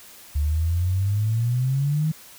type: exponential sweep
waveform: sine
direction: up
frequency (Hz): 71.5 to 159.9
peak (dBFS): -19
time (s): 0.35-2.12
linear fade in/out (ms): 10
effects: white hiss -46 dBFS RMS until 2.38 s

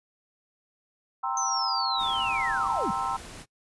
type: chord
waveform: sine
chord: C dominant seventh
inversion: second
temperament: equal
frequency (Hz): 784 / 932.3 / 1046.5 / 1318.5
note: G5 / Bb5 / C6 / E6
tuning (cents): 0 / 0 / 0 / 0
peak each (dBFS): -32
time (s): 1.23-3.17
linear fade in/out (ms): 10
type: linear sweep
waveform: sine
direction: down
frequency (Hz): 6272 to 149.2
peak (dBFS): -28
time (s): 1.37-2.91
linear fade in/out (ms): 2
type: noise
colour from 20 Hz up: pink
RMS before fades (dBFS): -43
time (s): 1.97-3.46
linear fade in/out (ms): 50
effects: noise-tail reverb RT60 0.1 s tail -22 dB re dry + resampled to 24000 Hz

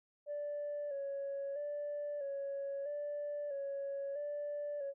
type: tone with vibrato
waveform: sine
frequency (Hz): 570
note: C#5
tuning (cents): +48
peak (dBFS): -36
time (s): 0.26-4.94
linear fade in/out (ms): 50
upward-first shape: square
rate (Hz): 0.77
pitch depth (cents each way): 43
effects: tanh soft clip ceiling -34 dBFS

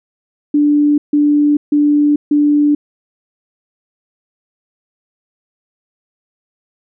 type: tone bursts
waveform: sine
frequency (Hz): 293.7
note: D4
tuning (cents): 0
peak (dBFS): -8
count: 4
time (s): 0.54-2.75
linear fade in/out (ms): 5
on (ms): 440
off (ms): 150
effects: none

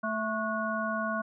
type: harmonic tone with a mistuned harmonic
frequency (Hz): 219.7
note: A3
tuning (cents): -2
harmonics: 1 / 3 / 5 / 7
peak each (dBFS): -34 / -34 / -34 / -34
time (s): 0.03-1.22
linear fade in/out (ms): 10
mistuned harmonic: 7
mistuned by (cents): -91
effects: none

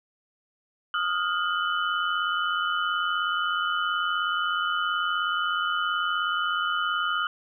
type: tone cluster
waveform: sine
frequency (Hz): 1241 / 1338 / 1417 / 2995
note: D#6 / E6 / F6 / F#7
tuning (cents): -5 / +25 / +25 / +20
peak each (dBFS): -28 / -35 / -27 / -32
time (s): 0.94-7.27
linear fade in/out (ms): 2
effects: none

